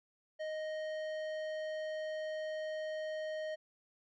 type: tone with tanh clipping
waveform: triangle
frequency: 622.3 Hz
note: D#5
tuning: in tune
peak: -39 dBFS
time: 0.39-3.56 s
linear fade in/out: 20 ms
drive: 17 dB
effects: none